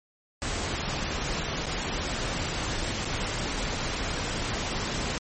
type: noise with dropouts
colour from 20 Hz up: pink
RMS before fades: -30 dBFS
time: 0.42-5.18 s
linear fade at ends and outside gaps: 0 ms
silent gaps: 1.658-1.667 / 3.047-3.054 s
effects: MP3 32 kbps